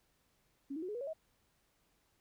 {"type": "tone with pitch steps", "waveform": "sine", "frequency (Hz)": [277.2, 318.4, 365.8, 420.2, 482.6, 554.4, 636.8], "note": ["C#4", "D#4", "F#4", "G#4", "B4", "C#5", "D#5"], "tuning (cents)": [0, 40, -20, 20, -40, 0, 40], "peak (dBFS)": -38, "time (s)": [0.7, 1.134], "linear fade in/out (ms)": 10, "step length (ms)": 62, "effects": ["pink hiss -75 dBFS RMS until 2.2 s"]}